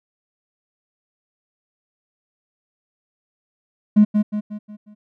triangle tone with echo, 210 Hz, G#3, 19 cents sharp, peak -4 dBFS, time 3.96-4.05 s, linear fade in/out 20 ms, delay 180 ms, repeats 5, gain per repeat -7 dB, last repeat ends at 4.95 s, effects tanh soft clip ceiling -5 dBFS

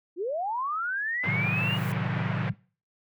sine linear sweep, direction up, 318.8 to 2908 Hz, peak -27 dBFS, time 0.16-1.79 s, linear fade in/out 50 ms
blue noise with exponential growth, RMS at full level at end -45 dBFS, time 0.95-1.92 s, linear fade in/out 0 ms, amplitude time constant 210 ms
white band-pass noise, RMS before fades -36 dBFS, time 1.23-2.5 s, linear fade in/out 10 ms, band 150 to 2200 Hz, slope 24 dB/octave
sine chord, A diminished seventh, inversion none, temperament equal, 110 / 130.81 / 155.56 / 185 Hz, A2 / C3 / Eb3 / Gb3, 0 / 0 / 0 / 0 cents, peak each -32 dBFS, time 1.25-2.54 s, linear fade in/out 20 ms
effects noise-tail reverb RT60 0.4 s tail -23 dB re dry

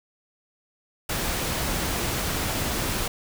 pink noise, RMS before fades -27 dBFS, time 1.09-3.08 s, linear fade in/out 5 ms, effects none

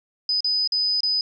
sine tone with dropouts, 4999 Hz, D#8, 7 cents sharp, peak -19 dBFS, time 0.29-1.21 s, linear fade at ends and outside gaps 2 ms, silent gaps 0.406-0.444 / 0.675-0.721 / 1.006-1.032 s, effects none

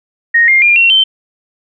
sine tone with pitch steps, 1864.7 / 2117 / 2404 / 2730 / 3100 Hz, A#6 / C7 / D7 / F7 / G7, 0 / +20 / +40 / -40 / -20 cents, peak -5 dBFS, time 0.34-1.04 s, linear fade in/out 10 ms, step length 140 ms, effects none

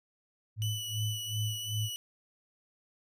sine tone with tremolo, 108 Hz, A2, 32 cents flat, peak -29 dBFS, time 0.56-1.9 s, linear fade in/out 50 ms, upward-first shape sine, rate 2.6 Hz, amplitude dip 95%
sawtooth tone with vibrato, 2964 Hz, F#7, 2 cents sharp, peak -33 dBFS, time 0.62-1.96 s, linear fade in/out 0 ms, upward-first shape sine, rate 2.9 Hz, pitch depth 16 cents each way
effects none

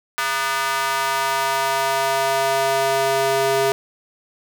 square tone with high-pass filter sweep, 135.4 Hz, C#3, 40 cents flat, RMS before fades -20 dBFS, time 0.18-3.72 s, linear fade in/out 0 ms, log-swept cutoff 1300 to 480 Hz, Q 2, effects none

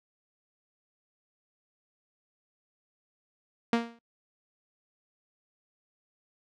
sawtooth tone with exponential decay, 233.1 Hz, A#3, in tune, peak -16 dBFS, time 3.73-3.99 s, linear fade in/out 2 ms, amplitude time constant 55 ms, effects noise-tail reverb RT60 0.1 s tail -26 dB re dry + low-pass 4000 Hz 12 dB/octave

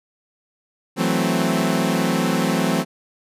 sawtooth chord, F# half-diminished seventh, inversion third, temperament equal, 164.81 / 185 / 220 / 261.6 Hz, E3 / F#3 / A3 / C4, 0 / 0 / 0 / 0 cents, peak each -20 / -19 / -20 / -19 dBFS, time 0.96-2.85 s, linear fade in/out 50 ms, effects resampled to 32000 Hz

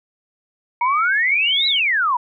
sine tone with vibrato, 2232 Hz, C#7, 11 cents sharp, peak -25 dBFS, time 0.81-1.8 s, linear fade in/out 2 ms, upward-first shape triangle, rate 2.1 Hz, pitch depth 50 cents each way
sine exponential two-way sweep, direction up then down, 932.3 to 4010 to 932.3 Hz, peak -15 dBFS, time 0.81-2.17 s, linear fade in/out 5 ms, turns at 1.67 s
effects none

